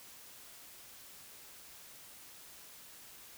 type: silence
effects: white hiss -54 dBFS RMS until 3.37 s